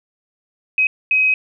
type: tone bursts at uneven times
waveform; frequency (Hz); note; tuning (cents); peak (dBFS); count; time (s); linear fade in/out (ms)
sine; 2532; D#7; +30; -12; 2; 0.78-0.87 / 1.11-1.34; 2
effects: none